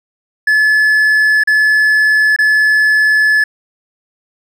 triangle tone with dropouts, 1721 Hz, A6, 39 cents flat, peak -6 dBFS, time 0.47-3.44 s, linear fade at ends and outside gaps 5 ms, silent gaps 1.437-1.473 / 2.363-2.387 s, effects none

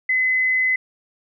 sine tone, 2030 Hz, B6, 47 cents sharp, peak -16 dBFS, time 0.09-0.76 s, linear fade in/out 5 ms, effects none

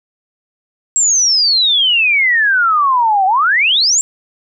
sine exponential two-way sweep, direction down then up, 7700 to 740 to 7700 Hz, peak -9 dBFS, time 0.96-4.01 s, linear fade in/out 0 ms, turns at 3.26 s, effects none

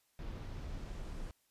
brown noise with low-pass filter sweep, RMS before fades -43 dBFS, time 0.19-1.31 s, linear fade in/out 0 ms, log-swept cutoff 4400 to 10000 Hz, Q 1, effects white hiss -75 dBFS RMS until 1.5 s + resampled to 32000 Hz

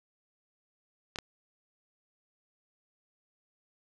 clicks, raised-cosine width 0.2 ms, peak -19 / -18 dBFS, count 2, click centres 1.159 / 1.187 s, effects none

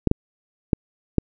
clicks, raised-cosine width 3 ms, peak -3 dBFS, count 4, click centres 0.073 / 0.114 / 0.732 / 1.183 s, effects none

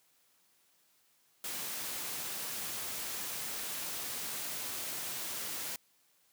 white noise, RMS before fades -39 dBFS, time 1.44-5.76 s, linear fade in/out 2 ms, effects white hiss -70 dBFS RMS until 6.32 s + high-pass 100 Hz 12 dB/octave

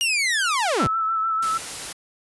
sawtooth linear sweep, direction down, 2888 to 87.31 Hz, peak -16 dBFS, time 0.01-0.87 s, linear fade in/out 0 ms
sine tone with vibrato, 1318.5 Hz, E6, in tune, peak -20 dBFS, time 0.79-1.58 s, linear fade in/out 10 ms, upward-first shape sine, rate 6.7 Hz, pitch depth 30 cents each way
white noise, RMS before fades -32 dBFS, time 1.42-1.93 s, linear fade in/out 10 ms
effects resampled to 24000 Hz

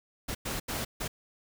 pink noise bursts at uneven times, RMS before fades -34 dBFS, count 4, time 0.28-0.35 / 0.45-0.6 / 0.68-0.85 / 1-1.08 s, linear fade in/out 10 ms, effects none

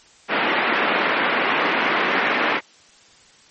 white band-pass noise, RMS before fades -20 dBFS, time 0.28-2.61 s, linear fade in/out 50 ms, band 210 to 2400 Hz, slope 24 dB/octave, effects white hiss -51 dBFS RMS until 3.5 s + MP3 32 kbps

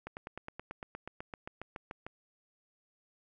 slowing click train, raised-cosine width 0.5 ms, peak -26 dBFS, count 17, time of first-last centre 0.07-2.066 s, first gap 99 ms, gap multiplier 1.03, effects none

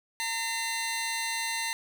15% pulse tone pair together, 912 / 2047 Hz, A#5 / C7, -38 / -38 cents, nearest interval octave + major second, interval 1400 cents, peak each -26 dBFS, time 0.2-1.73 s, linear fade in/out 0 ms, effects none

